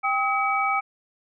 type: tone cluster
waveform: sine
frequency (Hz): 791 / 1273 / 2283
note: G5 / D#6 / D7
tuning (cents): +15 / +39 / -50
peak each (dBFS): -25 / -24 / -26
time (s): 0.03-0.81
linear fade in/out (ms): 20
effects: none